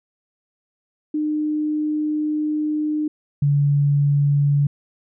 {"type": "tone pair in turn", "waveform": "sine", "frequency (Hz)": [303.6, 143.28], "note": ["D#4", "D3"], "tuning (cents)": [-42, -42], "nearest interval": "octave + minor second", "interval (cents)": 1300, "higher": "first", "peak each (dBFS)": [-19, -14], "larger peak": "second", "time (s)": [[1.14, 3.08], [3.42, 4.67]], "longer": "first", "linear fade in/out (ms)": 5, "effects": []}